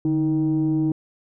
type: tone pair together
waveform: sine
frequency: 148.7 / 315.1 Hz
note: D3 / D#4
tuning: +22 / +22 cents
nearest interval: octave + minor second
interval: 1300 cents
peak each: -22 / -18 dBFS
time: 0.05-0.92 s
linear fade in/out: 2 ms
effects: tanh soft clip ceiling -14 dBFS